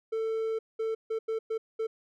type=tone bursts at uneven times; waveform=triangle; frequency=445.3 Hz; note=A4; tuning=21 cents sharp; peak=-26 dBFS; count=6; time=0.12-0.59 / 0.79-0.95 / 1.1-1.19 / 1.28-1.39 / 1.5-1.58 / 1.79-1.87 s; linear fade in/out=10 ms; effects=none